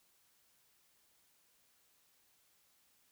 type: silence
effects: white hiss -72 dBFS RMS until 3.11 s